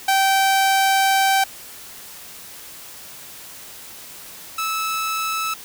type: tone pair in turn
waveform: sawtooth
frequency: 776 / 1307 Hz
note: G5 / E6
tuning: -18 / -15 cents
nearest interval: major sixth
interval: 903 cents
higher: second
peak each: -11 / -18 dBFS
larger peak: first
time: 0.08-1.44 / 4.58-5.54 s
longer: first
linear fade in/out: 5 ms
effects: white hiss -39 dBFS RMS until 5.64 s